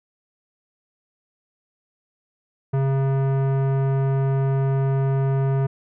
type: tone with tanh clipping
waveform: sine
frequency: 135.5 Hz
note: C#3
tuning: 39 cents flat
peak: -20 dBFS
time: 2.73-5.67 s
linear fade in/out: 10 ms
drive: 17 dB
effects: none